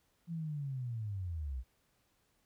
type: linear sweep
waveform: sine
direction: down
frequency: 171.3 to 58.27 Hz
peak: -36 dBFS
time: 0.27-1.64 s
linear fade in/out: 50 ms
effects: pink hiss -75 dBFS RMS until 2.45 s